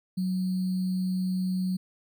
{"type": "tone with sample-and-hold", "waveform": "sine", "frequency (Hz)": 185, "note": "F#3", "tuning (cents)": 0, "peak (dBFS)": -25, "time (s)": [0.17, 1.77], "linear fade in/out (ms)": 10, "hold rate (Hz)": 4410, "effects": []}